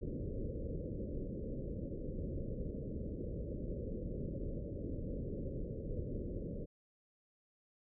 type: low-pass noise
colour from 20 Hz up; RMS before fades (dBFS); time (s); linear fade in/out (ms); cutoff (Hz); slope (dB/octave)
pink; -41; 0.01-6.66; 20; 570; 96
effects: none